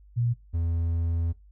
sine / triangle tone pair in turn, 119.1 / 83.68 Hz, A#2 / E2, +38 / +27 cents, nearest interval tritone, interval 611 cents, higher first, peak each -22 dBFS, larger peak neither, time 0.16-0.34 / 0.53-1.33 s, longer second, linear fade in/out 20 ms, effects noise-tail reverb RT60 0.2 s tail -19 dB re dry + added 50 Hz sine -50 dBFS peak until 1.51 s

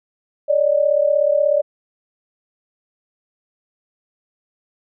sine tone pair together, 567.5 / 604 Hz, C#5 / D5, +41 / +48 cents, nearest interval minor second, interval 107 cents, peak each -16 dBFS, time 0.48-1.62 s, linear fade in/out 20 ms, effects none

